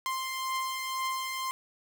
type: beating tone pair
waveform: sawtooth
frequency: 1046.5 / 1048.5 Hz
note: C6 / C6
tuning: 0 / +3 cents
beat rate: 2 Hz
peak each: -35 / -28 dBFS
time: 0.06-1.51 s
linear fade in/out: 0 ms
effects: 10-bit